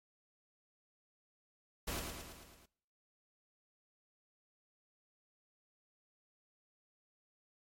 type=noise with echo; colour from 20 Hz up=pink; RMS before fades=-39 dBFS; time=1.87-2 s; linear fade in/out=10 ms; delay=110 ms; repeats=6; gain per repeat=-4 dB; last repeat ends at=2.66 s; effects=noise-tail reverb RT60 0.8 s tail -25 dB re dry + MP3 64 kbps